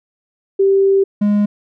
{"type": "tone pair in turn", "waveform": ["sine", "triangle"], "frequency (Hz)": [390.7, 206.5], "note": ["G4", "G#3"], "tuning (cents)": [-6, -10], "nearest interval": "major seventh", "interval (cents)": 1104, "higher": "first", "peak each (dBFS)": -9, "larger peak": "neither", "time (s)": [[0.59, 1.04], [1.21, 1.46]], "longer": "first", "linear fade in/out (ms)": 10, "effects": []}